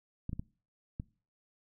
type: clicks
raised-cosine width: 5 ms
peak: -24 dBFS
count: 4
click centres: 0.294 / 0.331 / 0.395 / 0.999 s
effects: noise-tail reverb RT60 0.4 s tail -23 dB re dry